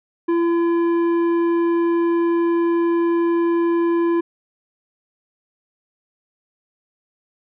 sine tone with tanh clipping, 338.9 Hz, E4, 48 cents sharp, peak -17 dBFS, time 0.28-4.21 s, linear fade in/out 10 ms, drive 10 dB, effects none

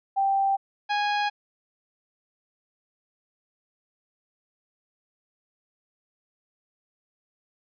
sine / sawtooth tone pair in turn, 784 / 826.5 Hz, G5 / G#5, 0 / -9 cents, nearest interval minor second, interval 91 cents, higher second, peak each -20 / -19 dBFS, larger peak second, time 0.16-0.57 / 0.89-1.3 s, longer neither, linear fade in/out 20 ms, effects resampled to 11025 Hz

